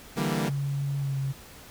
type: chord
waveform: sawtooth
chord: E half-diminished seventh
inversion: third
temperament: equal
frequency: 146.83 / 164.81 / 196 / 233.1 Hz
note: D3 / E3 / G3 / Bb3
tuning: 0 / 0 / 0 / 0 cents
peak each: -27 dBFS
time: 0.16-0.5 s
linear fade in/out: 20 ms
type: tone with pitch glide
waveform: sine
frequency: 140 to 135.94 Hz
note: C#3 to C#3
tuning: +18 to -33 cents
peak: -26 dBFS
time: 0.48-1.33 s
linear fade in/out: 20 ms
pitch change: -51 cents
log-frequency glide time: 1-1.14 s
effects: pink hiss -48 dBFS RMS until 1.7 s